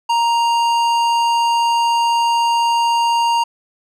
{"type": "tone with tanh clipping", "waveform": "sine", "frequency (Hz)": 934, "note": "A#5", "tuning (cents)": 3, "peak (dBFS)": -15, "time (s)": [0.09, 3.44], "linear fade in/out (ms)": 10, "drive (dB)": 15, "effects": []}